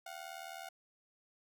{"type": "ring-modulated tone", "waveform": "sawtooth", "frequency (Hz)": 723, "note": "F#5", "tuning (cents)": -40, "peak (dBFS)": -38, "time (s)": [0.06, 0.69], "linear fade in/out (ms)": 5, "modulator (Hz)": 39.7, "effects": []}